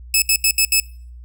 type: tone bursts at uneven times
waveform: 10% pulse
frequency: 2599 Hz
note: E7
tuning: 25 cents flat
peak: -4 dBFS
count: 5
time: 0.14-0.22 / 0.29-0.36 / 0.44-0.51 / 0.58-0.65 / 0.72-0.8 s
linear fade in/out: 2 ms
effects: noise-tail reverb RT60 0.5 s tail -23 dB re dry + added 60 Hz sine -35 dBFS peak until 1.24 s